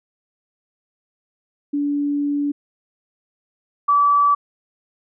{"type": "tone pair in turn", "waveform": "sine", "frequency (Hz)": [288.1, 1152.4], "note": ["D4", "D6"], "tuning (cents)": [-33, -33], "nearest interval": "2 octaves", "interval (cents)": 2400, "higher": "second", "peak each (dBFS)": [-18, -12], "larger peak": "second", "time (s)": [[1.73, 2.52], [3.88, 4.35]], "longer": "first", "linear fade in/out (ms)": 10, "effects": []}